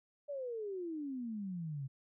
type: exponential sweep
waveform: sine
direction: down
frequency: 590 to 130.81 Hz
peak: -38 dBFS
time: 0.28-1.88 s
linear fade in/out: 20 ms
effects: none